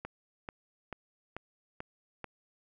click train, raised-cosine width 0.5 ms, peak -24 dBFS, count 6, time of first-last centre 0.05-2.243 s, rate 2.28 Hz, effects none

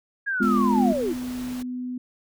sine linear sweep, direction down, 1661.2 to 293.4 Hz, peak -23 dBFS, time 0.26-1.14 s, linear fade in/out 20 ms
sine chord, F diminished, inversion first, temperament just, 209.5 / 251.4 / 349.2 Hz, Ab3 / Cb4 / F4, +15 / +31 / 0 cents, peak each -21 / -22 / -27 dBFS, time 0.4-0.93 s, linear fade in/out 10 ms
pink noise, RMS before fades -41 dBFS, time 0.42-1.63 s, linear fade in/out 10 ms
sine tone, 250 Hz, B3, 21 cents sharp, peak -28 dBFS, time 0.77-1.98 s, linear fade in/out 5 ms
effects none

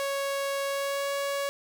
sawtooth tone with pitch glide, 554.4 to 560.2 Hz, C#5 to C#5, 0 to +18 cents, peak -24 dBFS, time 0-1.49 s, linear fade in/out 0 ms, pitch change +18 cents, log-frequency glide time 0.65-1.12 s, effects none

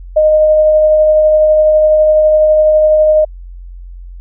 sine tone with tremolo, 617 Hz, D#5, 15 cents flat, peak -4 dBFS, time 0.16-3.25 s, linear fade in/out 10 ms, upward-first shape triangle, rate 12 Hz, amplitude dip 25%, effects added 44 Hz sine -27 dBFS peak until 4.2 s

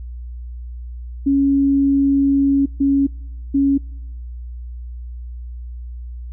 sine tone bursts at uneven times, 276.9 Hz, C#4, 2 cents flat, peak -12 dBFS, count 3, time 1.26-2.66 / 2.8-3.07 / 3.54-3.78 s, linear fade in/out 10 ms, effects noise-tail reverb RT60 0.8 s tail -26 dB re dry + added 60 Hz sine -28 dBFS peak until 6.32 s

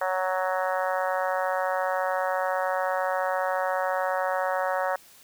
harmonic tone, 185.8 Hz, F#3, 7 cents sharp, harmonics 3 / 4 / 5 / 6 / 7 / 8 / 9 / 10, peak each -28 / -30 / -32 / -34 / -35 / -36 / -37 / -38 dBFS, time 0.01-4.96 s, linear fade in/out 5 ms, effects white hiss -53 dBFS RMS until 5.23 s

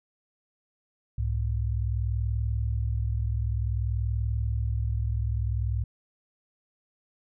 sine tone pair together, 65.9 / 106.44 Hz, C2 / G#2, +13 / +43 cents, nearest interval minor sixth, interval 830 cents, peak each -27 / -28 dBFS, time 1.18-5.84 s, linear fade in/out 5 ms, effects none

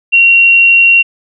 sine tone, 2746 Hz, F7, 30 cents flat, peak -3 dBFS, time 0.12-1.03 s, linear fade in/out 20 ms, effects none

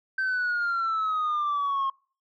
sine exponential sweep, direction down, 1556 to 1073 Hz, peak -22 dBFS, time 0.18-1.9 s, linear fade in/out 5 ms, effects noise-tail reverb RT60 0.4 s tail -25 dB re dry + tanh soft clip ceiling -22 dBFS

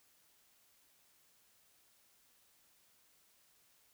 silence, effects white hiss -70 dBFS RMS until 3.93 s

